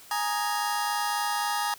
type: chord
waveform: sawtooth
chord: Ab suspended second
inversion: none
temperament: just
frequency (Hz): 830.6 / 934.4 / 1245.9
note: Ab5 / Bb5 / Eb6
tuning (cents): 0 / +4 / +2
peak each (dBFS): -25 / -27 / -28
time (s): 0.11-1.74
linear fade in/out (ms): 2
effects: white hiss -50 dBFS RMS until 1.78 s